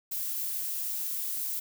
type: noise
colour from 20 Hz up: violet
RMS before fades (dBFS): -33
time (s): 0.11-1.6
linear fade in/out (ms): 10
effects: none